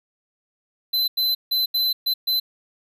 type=tone bursts at uneven times; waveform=square; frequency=4042 Hz; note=B7; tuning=39 cents sharp; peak=-19 dBFS; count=6; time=0.93-1.08 / 1.17-1.35 / 1.51-1.66 / 1.74-1.93 / 2.06-2.14 / 2.27-2.4 s; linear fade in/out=10 ms; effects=none